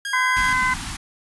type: tone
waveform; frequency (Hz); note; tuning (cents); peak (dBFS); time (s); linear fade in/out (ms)
sawtooth; 1628; G#6; -35; -22; 0.05-0.53; 2
type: harmonic tone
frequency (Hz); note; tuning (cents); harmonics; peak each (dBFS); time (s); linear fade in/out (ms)
510; C5; -44; 2 / 3 / 4; -21 / -23 / -22; 0.13-0.74; 5
type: band-stop noise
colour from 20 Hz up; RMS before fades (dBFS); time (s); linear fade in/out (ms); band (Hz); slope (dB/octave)
pink; -30; 0.36-0.97; 10; 300 to 790; 48
effects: resampled to 24000 Hz